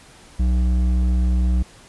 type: tone with hard clipping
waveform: sine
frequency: 61.74 Hz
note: B1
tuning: in tune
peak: -17 dBFS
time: 0.39-1.63 s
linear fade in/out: 10 ms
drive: 8 dB
effects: pink hiss -47 dBFS RMS until 1.88 s + resampled to 24000 Hz